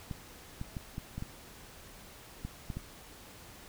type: clicks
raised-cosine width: 5 ms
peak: -25 dBFS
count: 9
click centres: 0.112 / 0.614 / 0.768 / 0.981 / 1.18 / 1.224 / 2.45 / 2.702 / 2.77 s
effects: pink hiss -52 dBFS RMS until 3.68 s